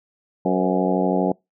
harmonic tone with a mistuned harmonic, 92.5 Hz, F#2, in tune, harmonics 2 / 3 / 4 / 5 / 6 / 7 / 8 / 9, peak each -22 / -24 / -25 / -26 / -27 / -27 / -28 / -29 dBFS, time 0.45-1.32 s, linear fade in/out 5 ms, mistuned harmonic 6, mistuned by -66 cents, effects noise-tail reverb RT60 0.2 s tail -26 dB re dry

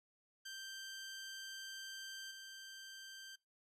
15% pulse tone with level steps, 1568 Hz, G6, in tune, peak -40 / -44 dBFS, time 0.45-3.36 s, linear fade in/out 10 ms, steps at 2.31 s, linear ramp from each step 2 ms, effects noise-tail reverb RT60 0.2 s tail -21 dB re dry + resampled to 32000 Hz

